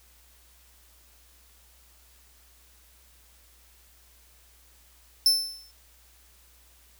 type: tone with exponential decay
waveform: 40% pulse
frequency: 5300 Hz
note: E8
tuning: 9 cents sharp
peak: -14 dBFS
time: 5.26-5.71 s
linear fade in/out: 1 ms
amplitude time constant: 96 ms
effects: added 60 Hz sine -59 dBFS peak until 6.99 s + white hiss -59 dBFS RMS until 6.99 s